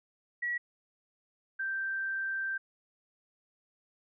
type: tone pair in turn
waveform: sine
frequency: 1926 / 1567.1 Hz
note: B6 / G6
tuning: -44 / -1 cents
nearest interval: major third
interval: 357 cents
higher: first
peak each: -30 / -31 dBFS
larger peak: first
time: 0.42-0.58 / 1.59-2.58 s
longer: second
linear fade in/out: 10 ms
effects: none